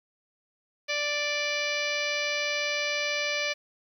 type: harmonic tone with a mistuned harmonic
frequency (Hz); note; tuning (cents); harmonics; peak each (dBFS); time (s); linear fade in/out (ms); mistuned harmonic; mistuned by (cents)
587.3; D5; 0; 1 / 2 / 3 / 4 / 5 / 6 / 7 / 8 / 9 / 10; -33 / -41 / -35 / -30 / -37 / -40 / -39 / -39 / -42 / -41; 0.88-3.54; 20; 9; -46
effects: 10-bit